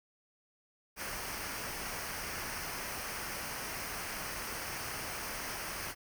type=noise with comb filter; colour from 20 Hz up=pink; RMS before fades=-40 dBFS; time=0.96-5.95 s; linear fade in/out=50 ms; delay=0.27 ms; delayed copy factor=-0.6; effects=none